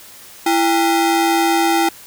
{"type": "ring-modulated tone", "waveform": "40% pulse", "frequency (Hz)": 567, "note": "C#5", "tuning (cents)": 39, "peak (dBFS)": -9, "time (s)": [0.46, 1.89], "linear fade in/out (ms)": 5, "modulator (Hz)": 233, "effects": ["white hiss -40 dBFS RMS until 2.06 s"]}